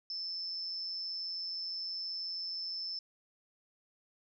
sine tone with amplitude modulation, 5274 Hz, E8, in tune, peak -34 dBFS, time 0.1-2.99 s, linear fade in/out 2 ms, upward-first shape sine, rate 179 Hz, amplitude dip 50%, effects none

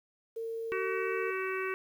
sine tone, 454.3 Hz, A#4, 45 cents flat, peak -34 dBFS, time 0.36-1.31 s, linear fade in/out 10 ms
harmonic tone, 378.6 Hz, F#4, 40 cents sharp, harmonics 1 / 3 / 4 / 5 / 6 / 7, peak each -34 / -39 / -40 / -41 / -42 / -42 dBFS, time 0.72-1.74 s, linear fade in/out 0 ms
effects 10-bit

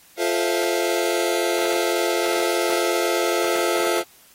sawtooth chord, F major seventh, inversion none, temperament just, 349.2 / 436.5 / 523.8 / 654.8 Hz, F4 / A4 / C5 / E5, 0 / -14 / +2 / -12 cents, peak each -19 / -21 / -22 / -22 dBFS, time 0.17-4.04 s, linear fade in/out 50 ms, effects white hiss -52 dBFS RMS until 4.34 s + AAC 48 kbps

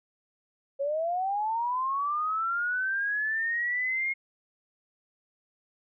sine linear sweep, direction up, 543 to 2156 Hz, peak -26 dBFS, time 0.79-4.14 s, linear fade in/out 20 ms, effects none

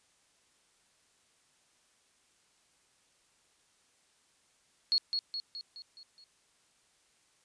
sine tone with echo, 4330 Hz, C#8, 41 cents flat, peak -24 dBFS, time 4.92-4.98 s, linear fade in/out 0 ms, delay 210 ms, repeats 6, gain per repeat -5 dB, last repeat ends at 6.24 s, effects white hiss -69 dBFS RMS until 7.44 s + resampled to 22050 Hz

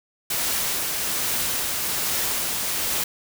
white noise with tremolo, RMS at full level -24 dBFS, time 0.3-3.04 s, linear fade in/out 5 ms, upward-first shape triangle, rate 1.2 Hz, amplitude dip 25%, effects none

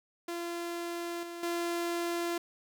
sawtooth tone with level steps, 342.9 Hz, F4, 32 cents flat, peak -31 / -36 / -27 dBFS, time 0.28-2.38 s, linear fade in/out 5 ms, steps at 1.23 / 1.43 s, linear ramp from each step 2 ms, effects none

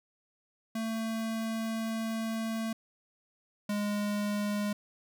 square tone pair in turn, 223.9 / 206.5 Hz, A3 / G#3, +30 / -10 cents, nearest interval minor second, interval 140 cents, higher first, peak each -32 / -30 dBFS, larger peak second, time 0.75-2.73 / 3.69-4.73 s, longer first, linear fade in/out 5 ms, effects none

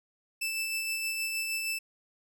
sawtooth tone with tremolo, 2642 Hz, E7, 3 cents sharp, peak -26 dBFS, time 0.41-1.79 s, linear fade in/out 10 ms, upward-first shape sine, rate 6.4 Hz, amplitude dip 30%, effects none

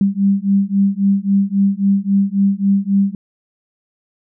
sine beating tone pair, 195.8 / 199.5 Hz, G3 / G3, -2 / +31 cents, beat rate 3.7 Hz, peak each -15 / -15 dBFS, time 0.01-3.15 s, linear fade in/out 2 ms, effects none

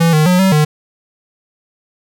square tone with pitch steps, 166.6 / 154 / 180.9 / 190.8 / 151.7 Hz, E3 / D#3 / F#3 / G3 / D#3, +19 / -17 / -39 / -47 / -44 cents, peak -9 dBFS, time 0-0.65 s, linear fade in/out 10 ms, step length 130 ms, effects none

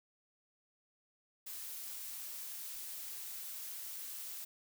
blue noise, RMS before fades -45 dBFS, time 1.46-4.45 s, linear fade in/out 10 ms, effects none

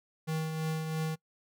square tone with tremolo, 158.5 Hz, D#3, 32 cents sharp, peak -30 dBFS, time 0.27-1.16 s, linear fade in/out 20 ms, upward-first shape triangle, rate 3 Hz, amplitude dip 45%, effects noise-tail reverb RT60 0.1 s tail -24 dB re dry

